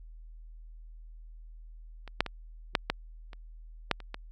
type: clicks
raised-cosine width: 0.3 ms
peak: -28 / -7 / -20 / -6 / -10 / -30 / -8 / -30 / -20 dBFS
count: 9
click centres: 2.077 / 2.206 / 2.263 / 2.752 / 2.9 / 3.332 / 3.913 / 4.003 / 4.144 s
effects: added 40 Hz sine -45 dBFS peak until 4.31 s + Opus 48 kbps